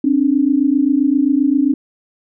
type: tone pair together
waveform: sine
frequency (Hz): 266.6 / 294.2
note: C4 / D4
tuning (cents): +33 / +3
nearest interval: major second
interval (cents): 170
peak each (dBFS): -14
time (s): 0.04-1.74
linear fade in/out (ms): 5
effects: none